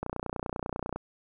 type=click train; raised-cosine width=1 ms; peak=-18 dBFS; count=29; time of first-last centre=0.03-0.96 s; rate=30.1 Hz; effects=none